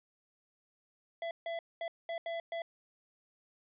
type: tone bursts at uneven times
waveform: square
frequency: 670 Hz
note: E5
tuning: 28 cents sharp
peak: -36 dBFS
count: 6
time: 1.22-1.31 / 1.46-1.59 / 1.81-1.88 / 2.09-2.18 / 2.26-2.4 / 2.52-2.62 s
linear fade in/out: 2 ms
effects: resampled to 8000 Hz + 13-bit